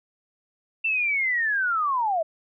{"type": "linear sweep", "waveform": "sine", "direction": "down", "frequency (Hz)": [2700, 619], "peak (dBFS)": -21, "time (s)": [0.84, 2.23], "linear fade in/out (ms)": 10, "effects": []}